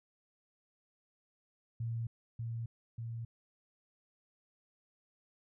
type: tone with echo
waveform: sine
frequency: 115.4 Hz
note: A#2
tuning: 17 cents flat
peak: -34 dBFS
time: 1.8-2.07 s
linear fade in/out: 5 ms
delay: 590 ms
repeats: 2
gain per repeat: -2 dB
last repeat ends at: 3.25 s
effects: none